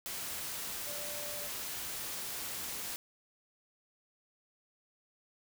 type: tone in noise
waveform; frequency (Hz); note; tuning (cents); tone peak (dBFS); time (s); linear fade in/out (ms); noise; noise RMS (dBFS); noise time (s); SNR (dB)
sine; 587.3; D5; 0; -46; 0.87-1.47; 0; white; -40; 0.06-2.96; -9
effects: none

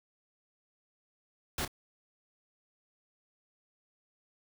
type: noise with echo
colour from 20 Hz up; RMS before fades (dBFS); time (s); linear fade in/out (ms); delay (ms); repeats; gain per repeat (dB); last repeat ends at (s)
pink; -34; 1.58-1.65; 2; 28; 1; -11; 1.678
effects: none

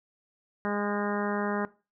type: harmonic tone with a mistuned harmonic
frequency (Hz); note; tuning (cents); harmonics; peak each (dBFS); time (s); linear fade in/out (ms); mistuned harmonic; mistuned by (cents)
205.3; G#3; -20; 1 / 2 / 3 / 4 / 5 / 6 / 7 / 8 / 9; -31 / -34 / -36 / -37 / -38 / -39 / -39 / -40 / -41; 0.65-1.65; 0; 8; -22
effects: noise-tail reverb RT60 0.3 s tail -19 dB re dry

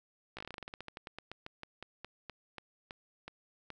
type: slowing click train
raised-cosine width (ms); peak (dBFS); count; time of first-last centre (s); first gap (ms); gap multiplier
0.3; -27; 27; 0.37-3.703; 16; 1.14
effects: none

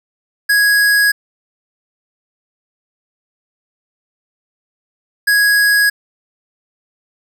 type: tone pair in turn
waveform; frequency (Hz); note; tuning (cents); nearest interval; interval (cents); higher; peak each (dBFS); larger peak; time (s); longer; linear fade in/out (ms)
square; 1661.2 / 1661.2; G#6 / G#6; 0 / 0; unison; 0; neither; -10; neither; 0.49-1.12 / 5.27-5.9; neither; 10
effects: none

